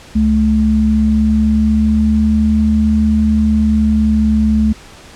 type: tone pair together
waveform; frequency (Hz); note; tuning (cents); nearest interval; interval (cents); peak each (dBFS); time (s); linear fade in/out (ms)
sine; 72.2 / 216.4; D2 / A3; -29 / -29; octave + perfect fifth; 1900; -15 / -10; 0.15-4.73; 10
effects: pink hiss -38 dBFS RMS until 5.15 s + low-pass 8000 Hz 12 dB/octave